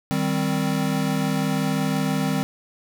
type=chord; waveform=square; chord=C minor; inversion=first; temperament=equal; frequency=155.56 / 196 / 261.6 Hz; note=Eb3 / G3 / C4; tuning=0 / 0 / 0 cents; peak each=-26 dBFS; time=0.11-2.43 s; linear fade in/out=0 ms; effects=none